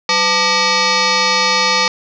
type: tone with frequency modulation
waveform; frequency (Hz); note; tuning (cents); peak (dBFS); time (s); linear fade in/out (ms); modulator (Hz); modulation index
sine; 1586; G6; +20; -11; 0.09-1.88; 2; 697; 5.5
effects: none